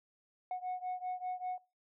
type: beating tone pair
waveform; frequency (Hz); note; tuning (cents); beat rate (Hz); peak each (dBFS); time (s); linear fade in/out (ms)
sine; 731 / 736.1; F#5 / F#5; -21 / -9; 5.1; -37 / -38; 0.51-1.58; 2
effects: noise-tail reverb RT60 0.3 s tail -23 dB re dry + tanh soft clip ceiling -33 dBFS